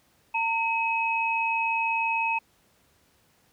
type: tone pair together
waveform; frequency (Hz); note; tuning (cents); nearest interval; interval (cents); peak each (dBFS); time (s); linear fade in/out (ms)
sine; 910 / 2554; A#5 / D#7; -42 / +45; octave + tritone; 1787; -26; 0.34-2.39; 10
effects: pink hiss -64 dBFS RMS until 3.52 s + high-pass 60 Hz 12 dB/octave